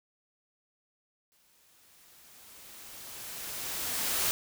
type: noise with exponential growth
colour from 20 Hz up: white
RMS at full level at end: -28 dBFS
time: 1.32-4.31 s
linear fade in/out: 0 ms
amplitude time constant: 650 ms
effects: none